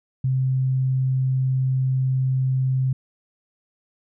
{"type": "tone", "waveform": "sine", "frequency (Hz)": 130.81, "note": "C3", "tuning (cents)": 0, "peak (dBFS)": -18, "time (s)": [0.24, 2.93], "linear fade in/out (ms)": 5, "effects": []}